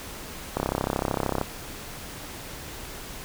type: click train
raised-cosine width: 1 ms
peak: -10 dBFS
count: 29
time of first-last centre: 0.57-1.413 s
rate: 33.2 Hz
effects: pink hiss -39 dBFS RMS until 3.24 s